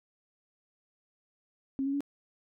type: tone with pitch steps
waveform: sine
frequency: 270 / 276.5 / 283.1 Hz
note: C#4 / C#4 / C#4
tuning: -45 / -4 / +37 cents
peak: -28 dBFS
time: 1.79-2.006 s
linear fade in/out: 0 ms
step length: 72 ms
effects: none